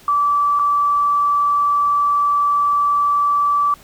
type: tone with dropouts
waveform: sine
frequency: 1158 Hz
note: D6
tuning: 25 cents flat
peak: -13 dBFS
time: 0.08-3.74 s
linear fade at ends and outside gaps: 2 ms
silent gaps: 0.591-0.595 s
effects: pink hiss -46 dBFS RMS until 3.83 s